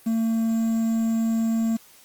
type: tone with quantisation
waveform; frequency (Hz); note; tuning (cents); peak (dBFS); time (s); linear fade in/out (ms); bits
triangle; 225.8; A3; +45; -18; 0.06-1.77; 10; 7
effects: white hiss -52 dBFS RMS until 2.04 s + Opus 32 kbps